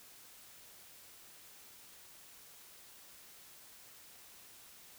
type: silence
effects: white hiss -57 dBFS RMS until 4.98 s